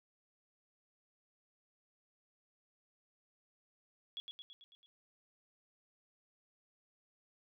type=tone with echo; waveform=sine; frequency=3357 Hz; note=G#7; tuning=18 cents sharp; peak=-40 dBFS; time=4.17-4.2 s; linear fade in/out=0 ms; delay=110 ms; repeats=6; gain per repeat=-4 dB; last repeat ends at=4.86 s; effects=none